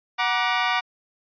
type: chord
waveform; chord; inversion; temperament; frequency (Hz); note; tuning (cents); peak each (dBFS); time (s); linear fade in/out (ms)
20% pulse; Gb augmented; none; equal with one note detuned; 740 / 951.9 / 1174.7; Gb5 / Bb5 / D6; 0 / +36 / 0; -20; 0.18-0.81; 20
effects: resampled to 11025 Hz